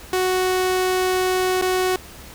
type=tone with dropouts; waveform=sawtooth; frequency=370 Hz; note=F#4; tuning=in tune; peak=-14 dBFS; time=0.13-1.96 s; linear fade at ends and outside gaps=2 ms; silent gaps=1.614-1.622 s; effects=added 66 Hz sine -46 dBFS peak until 2.34 s + pink hiss -41 dBFS RMS until 2.34 s